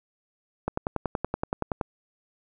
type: click train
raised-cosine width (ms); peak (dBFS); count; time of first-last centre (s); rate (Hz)
1; -12; 13; 0.68-1.812; 10.6
effects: none